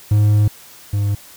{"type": "tone pair in turn", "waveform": "triangle", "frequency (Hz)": [104.9, 101.85], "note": ["G#2", "G#2"], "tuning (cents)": [18, -33], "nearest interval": "minor second", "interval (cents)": 51, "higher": "first", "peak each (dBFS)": [-8, -13], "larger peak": "first", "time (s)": [[0.11, 0.48], [0.93, 1.15]], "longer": "first", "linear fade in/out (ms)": 5, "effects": ["white hiss -42 dBFS RMS until 1.36 s"]}